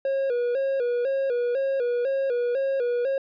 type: tone with vibrato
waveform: triangle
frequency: 512 Hz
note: C5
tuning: 38 cents flat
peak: -20 dBFS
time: 0.05-3.18 s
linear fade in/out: 2 ms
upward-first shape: square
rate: 2 Hz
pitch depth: 100 cents each way
effects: resampled to 11025 Hz